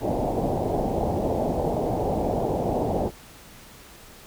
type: low-pass noise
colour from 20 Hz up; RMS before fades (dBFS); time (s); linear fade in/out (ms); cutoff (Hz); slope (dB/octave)
white; -25; 0-3.11; 50; 790; 48
effects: pink hiss -47 dBFS RMS until 4.26 s